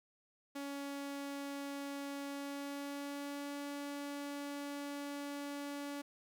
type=tone with pitch glide; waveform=sawtooth; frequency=280.9 to 285.5 Hz; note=C#4 to D4; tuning=+23 to -49 cents; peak=-37 dBFS; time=0.55-6.02 s; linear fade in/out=10 ms; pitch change=+28 cents; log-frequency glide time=2.29-3.56 s; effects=none